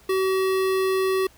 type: tone with notch filter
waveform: square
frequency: 380 Hz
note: F#4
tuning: 46 cents sharp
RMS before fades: -22 dBFS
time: 0.09-1.27 s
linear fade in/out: 5 ms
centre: 6900 Hz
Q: 1.5
effects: added 60 Hz sine -55 dBFS peak until 1.37 s + pink hiss -54 dBFS RMS until 1.37 s